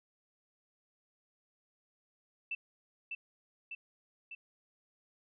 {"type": "tone with echo", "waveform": "sine", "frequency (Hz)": 2660, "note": "E7", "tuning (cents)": 15, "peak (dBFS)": -34, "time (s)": [2.51, 2.55], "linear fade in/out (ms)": 5, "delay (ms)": 600, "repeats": 3, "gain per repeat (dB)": -3, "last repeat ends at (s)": 4.35, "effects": []}